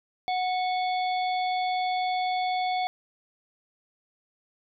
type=harmonic tone with a mistuned harmonic; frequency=736 Hz; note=F#5; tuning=9 cents flat; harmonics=1 / 3 / 5 / 6; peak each=-25 / -35 / -38 / -42 dBFS; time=0.28-2.87 s; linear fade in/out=0 ms; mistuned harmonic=5; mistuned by=-110 cents; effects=none